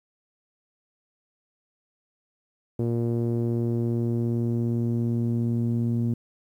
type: tone with low-pass filter sweep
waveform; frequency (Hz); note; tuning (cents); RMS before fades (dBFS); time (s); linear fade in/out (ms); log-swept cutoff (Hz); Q
sawtooth; 117.4; A#2; +13; -25; 2.79-6.14; 5; 400 to 240; 2
effects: 10-bit